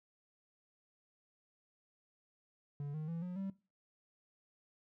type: tone with pitch steps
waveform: triangle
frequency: 143.6 / 154.8 / 166.87 / 179.88 / 193.91 Hz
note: D3 / D#3 / E3 / F#3 / G3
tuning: -39 / -9 / +21 / -49 / -19 cents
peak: -36 dBFS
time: 2.8-3.5 s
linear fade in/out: 2 ms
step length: 140 ms
effects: noise-tail reverb RT60 0.3 s tail -19 dB re dry